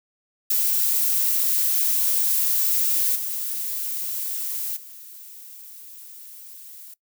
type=noise with level steps; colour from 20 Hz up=violet; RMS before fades=-21 / -28 / -42 dBFS; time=0.5-6.94 s; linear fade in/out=5 ms; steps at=3.15 / 4.76 s; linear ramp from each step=10 ms; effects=noise-tail reverb RT60 0.1 s tail -20 dB re dry